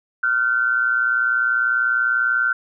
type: tone pair together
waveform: sine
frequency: 1396.9 / 1517 Hz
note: F6 / F#6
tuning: 0 / +43 cents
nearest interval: minor second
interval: 143 cents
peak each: -19 dBFS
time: 0.23-2.53 s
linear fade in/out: 5 ms
effects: none